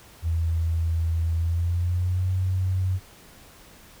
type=tone with pitch glide; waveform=sine; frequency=82.41 to 93.04 Hz; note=E2 to F#2; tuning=0 to +10 cents; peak=-21 dBFS; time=0.22-3 s; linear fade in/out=50 ms; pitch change=+210 cents; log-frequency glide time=1.34-2.32 s; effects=pink hiss -50 dBFS RMS until 4 s